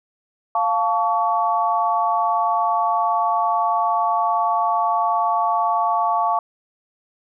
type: chord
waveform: sine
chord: F augmented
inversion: none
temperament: equal with one note detuned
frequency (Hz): 698.5 / 880 / 1129.4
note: F5 / A5 / C#6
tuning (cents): 0 / 0 / +32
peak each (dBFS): -21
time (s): 0.55-6.39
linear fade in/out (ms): 2
effects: none